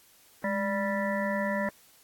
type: harmonic tone with a mistuned harmonic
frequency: 196 Hz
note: G3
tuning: in tune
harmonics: 1 / 3 / 5 / 7 / 9 / 10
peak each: -31 / -31 / -35 / -44 / -35 / -38 dBFS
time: 0.44-1.69 s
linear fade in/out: 2 ms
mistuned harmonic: 1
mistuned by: +85 cents
effects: white hiss -59 dBFS RMS until 2.03 s + AAC 64 kbps